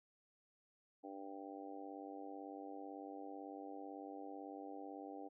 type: harmonic tone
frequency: 98 Hz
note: G2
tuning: in tune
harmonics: 3 / 4 / 5 / 6 / 7 / 8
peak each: -51 / -57 / -55 / -59 / -57 / -53 dBFS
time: 1.03-5.29 s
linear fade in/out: 20 ms
effects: none